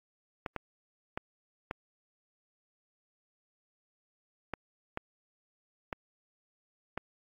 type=clicks; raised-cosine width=0.5 ms; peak=-19 dBFS; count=8; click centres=0.462 / 0.563 / 1.175 / 1.711 / 4.537 / 4.974 / 5.928 / 6.976 s; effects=AAC 32 kbps